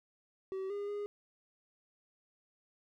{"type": "tone with pitch steps", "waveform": "triangle", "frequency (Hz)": [382.2, 406.4, 411.1], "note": ["G4", "G#4", "G#4"], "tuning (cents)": [-44, -38, -18], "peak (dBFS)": -34, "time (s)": [0.52, 1.06], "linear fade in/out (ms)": 0, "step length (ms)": 180, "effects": []}